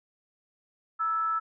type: tone with frequency modulation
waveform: sine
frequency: 1318 Hz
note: E6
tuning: 1 cent flat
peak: -25 dBFS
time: 0.99-1.4 s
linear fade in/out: 20 ms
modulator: 371 Hz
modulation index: 0.24
effects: none